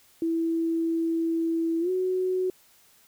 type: tone with pitch glide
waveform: sine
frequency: 329.6 to 370 Hz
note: E4 to F#4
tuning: 0 to 0 cents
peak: -23 dBFS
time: 0.22-2.5 s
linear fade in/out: 2 ms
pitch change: +200 cents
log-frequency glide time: 1.8-1.9 s
effects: white hiss -59 dBFS RMS until 3.07 s